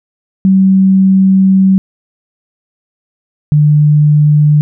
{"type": "tone pair in turn", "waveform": "sine", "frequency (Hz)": [191, 149.28], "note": ["G3", "D3"], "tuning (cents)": [-45, 29], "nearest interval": "major third", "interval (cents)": 426, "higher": "first", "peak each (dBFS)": -4, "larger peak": "neither", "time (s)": [[0.45, 1.78], [3.52, 4.61]], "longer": "first", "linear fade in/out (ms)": 0, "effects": []}